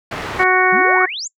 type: low-pass noise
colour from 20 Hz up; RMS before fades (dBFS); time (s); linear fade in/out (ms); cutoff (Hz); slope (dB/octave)
white; -26; 0.11-0.44; 5; 1700; 12
type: harmonic tone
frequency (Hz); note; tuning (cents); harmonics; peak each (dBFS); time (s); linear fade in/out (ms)
370; F#4; 0; 1 / 2 / 3 / 4 / 5 / 6; -18 / -18 / -18 / -18 / -18 / -18; 0.39-1.06; 10
type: exponential sweep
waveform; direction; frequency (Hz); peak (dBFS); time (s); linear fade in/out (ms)
sine; up; 167.8 to 7670; -23; 0.72-1.28; 10
effects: noise-tail reverb RT60 0.1 s tail -24 dB re dry